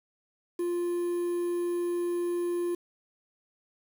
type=tone with quantisation; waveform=triangle; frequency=349.2 Hz; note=F4; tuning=in tune; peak=-25 dBFS; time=0.59-2.75 s; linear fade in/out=5 ms; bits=8; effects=none